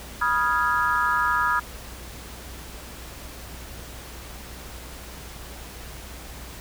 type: chord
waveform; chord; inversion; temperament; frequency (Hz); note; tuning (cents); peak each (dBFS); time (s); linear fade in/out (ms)
sine; F half-diminished seventh; second; equal with one note detuned; 977.5 / 1244.5 / 1396.9 / 1661.2; Cb6 / Eb6 / F6 / Ab6; -18 / 0 / 0 / 0; -25 / -24 / -26 / -26; 0.21-1.6; 10
effects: added 60 Hz sine -41 dBFS peak until 6.6 s + pink hiss -41 dBFS RMS until 6.6 s